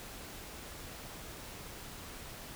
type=silence; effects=pink hiss -47 dBFS RMS until 2.55 s